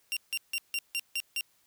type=tone bursts; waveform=sawtooth; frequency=2769 Hz; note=F7; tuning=15 cents flat; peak=-26 dBFS; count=7; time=0.12-1.409 s; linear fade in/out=0 ms; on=47 ms; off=160 ms; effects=white hiss -68 dBFS RMS until 1.66 s